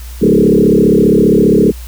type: tone with frequency modulation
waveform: sine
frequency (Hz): 311.1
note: D#4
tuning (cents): 0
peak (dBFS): -5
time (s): 0.21-1.72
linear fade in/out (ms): 20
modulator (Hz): 35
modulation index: 4.1
effects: added 60 Hz sine -25 dBFS peak until 1.87 s + white hiss -37 dBFS RMS until 1.87 s